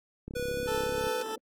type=click train; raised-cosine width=3 ms; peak=-26 dBFS; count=28; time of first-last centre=0.28-1.069 s; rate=34.2 Hz
type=tone with pitch glide; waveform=square; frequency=490 to 498.6 Hz; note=B4 to B4; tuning=-14 to +16 cents; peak=-32 dBFS; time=0.35-1.23 s; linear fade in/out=10 ms; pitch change=+30 cents; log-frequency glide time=0.48-1.03 s
type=band-pass noise; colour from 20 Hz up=white; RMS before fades=-45 dBFS; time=0.49-1.38 s; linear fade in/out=0 ms; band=220 to 510 Hz; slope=48 dB/octave
type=tone with tremolo; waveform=20% pulse; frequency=440 Hz; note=A4; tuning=in tune; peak=-25 dBFS; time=0.67-1.36 s; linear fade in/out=10 ms; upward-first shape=triangle; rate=3 Hz; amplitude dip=50%
effects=AAC 64 kbps